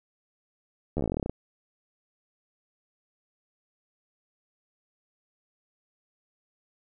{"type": "slowing click train", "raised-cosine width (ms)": 2, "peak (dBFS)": -16, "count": 16, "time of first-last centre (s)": [0.97, 1.296], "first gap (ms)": 12, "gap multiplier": 1.08, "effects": []}